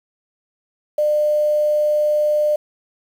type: tone with quantisation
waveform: sine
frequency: 600 Hz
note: D5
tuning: 37 cents sharp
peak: -14 dBFS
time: 0.98-2.56 s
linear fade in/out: 5 ms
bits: 7
effects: none